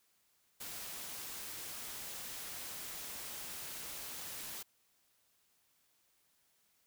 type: noise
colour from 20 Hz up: white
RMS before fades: -45 dBFS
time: 0.6-4.63 s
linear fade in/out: 10 ms
effects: white hiss -74 dBFS RMS until 6.86 s